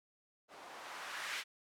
violet noise with low-pass filter sweep, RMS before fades -45 dBFS, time 0.48-1.44 s, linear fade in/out 50 ms, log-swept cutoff 600 to 2100 Hz, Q 1.3, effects none

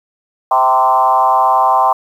sine tone with frequency modulation, 909 Hz, A#5, 44 cents flat, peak -8 dBFS, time 0.51-1.93 s, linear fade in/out 5 ms, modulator 128 Hz, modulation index 1.7, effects 7-bit

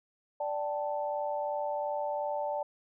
sine chord, D suspended fourth, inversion none, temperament equal with one note detuned, 587.3 / 777.2 / 880 Hz, D5 / G5 / A5, 0 / -15 / 0 cents, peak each -33 / -38 / -35 dBFS, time 0.4-2.63 s, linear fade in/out 5 ms, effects none

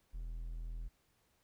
triangle tone, 41.2 Hz, E1, in tune, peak -38 dBFS, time 0.13-0.89 s, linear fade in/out 20 ms, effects pink hiss -75 dBFS RMS until 1.43 s

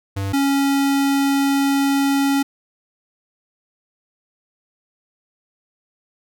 square tone pair in turn, 98 / 277.2 Hz, G2 / C#4, 0 / 0 cents, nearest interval octave + tritone, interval 1800 cents, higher second, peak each -22 / -16 dBFS, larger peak second, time 0.16-0.33 / 0.33-2.43 s, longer second, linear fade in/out 10 ms, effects none

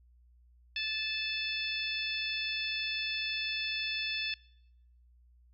harmonic tone, 874 Hz, A5, 12 cents flat, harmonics 2 / 3 / 4 / 5 / 6, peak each -42 / -35 / -37 / -42 / -42 dBFS, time 0.76-4.34 s, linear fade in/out 2 ms, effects noise-tail reverb RT60 0.8 s tail -22 dB re dry + added 60 Hz sine -59 dBFS peak until 5.53 s

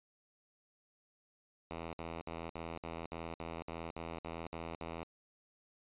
5% pulse tone bursts, 82.8 Hz, E2, 8 cents sharp, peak -30 dBFS, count 12, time 1.71-5.032 s, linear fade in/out 0 ms, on 220 ms, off 62 ms, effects resampled to 8000 Hz

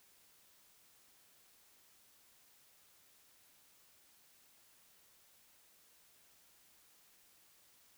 silence, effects white hiss -67 dBFS RMS until 7.97 s

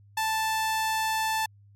sawtooth tone, 880 Hz, A5, in tune, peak -21 dBFS, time 0.17-1.46 s, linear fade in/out 5 ms, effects added 101 Hz sine -52 dBFS peak until 1.75 s + MP3 64 kbps

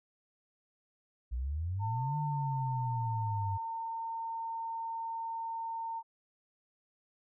sine exponential two-way sweep, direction up then down, 57.5 to 151.4 to 97.3 Hz, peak -32 dBFS, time 1.31-3.58 s, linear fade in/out 20 ms, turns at 2.17 s
sine tone with pitch glide, 901 to 909.9 Hz, A5 to A#5, +41 to -42 cents, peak -35 dBFS, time 1.79-6.03 s, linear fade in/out 50 ms, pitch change +17 cents, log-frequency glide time 2.05-4.08 s
effects none

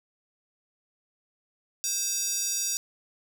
square tone with high-pass filter, 523.3 Hz, C5, in tune, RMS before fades -29 dBFS, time 1.84-2.77 s, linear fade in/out 0 ms, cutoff 6000 Hz, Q 3.4, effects none

